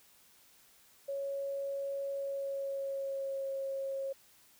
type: tone with pitch glide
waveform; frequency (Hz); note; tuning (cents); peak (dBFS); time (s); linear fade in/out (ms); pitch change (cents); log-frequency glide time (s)
sine; 554.4 to 543; C#5 to C#5; 0 to -36; -34; 1.08-4.13; 10; -36; 2.15-3.51
effects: white hiss -63 dBFS RMS until 4.59 s